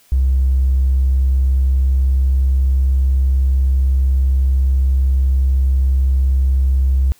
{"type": "tone with pitch glide", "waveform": "triangle", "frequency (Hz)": [65.5, 66.03], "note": ["C2", "C2"], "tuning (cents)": [2, 16], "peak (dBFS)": -7, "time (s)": [0.12, 7.12], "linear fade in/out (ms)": 0, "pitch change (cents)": 14, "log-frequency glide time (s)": [0.41, 2.72], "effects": ["tanh soft clip ceiling -9 dBFS", "white hiss -52 dBFS RMS until 7.19 s"]}